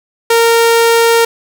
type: tone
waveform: sawtooth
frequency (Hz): 462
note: A#4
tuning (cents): -16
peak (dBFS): -3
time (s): 0.3-1.25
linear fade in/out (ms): 5
effects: none